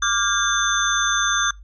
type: tone cluster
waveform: sine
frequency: 1172 / 1409 / 1611 / 3539 / 6220 Hz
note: D6 / F6 / G6 / A7 / G8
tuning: -4 / +15 / +47 / +9 / -14 cents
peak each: -24 dBFS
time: 0.02-1.51 s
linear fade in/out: 5 ms
effects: noise-tail reverb RT60 0.2 s tail -24 dB re dry + added 50 Hz sine -39 dBFS peak until 1.63 s